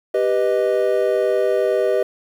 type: chord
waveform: triangle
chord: G augmented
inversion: none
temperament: equal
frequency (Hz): 392 / 493.9 / 622.3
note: G4 / B4 / D#5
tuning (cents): 0 / 0 / 0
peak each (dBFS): -18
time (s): 0.14-2.03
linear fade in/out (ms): 5
effects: 8-bit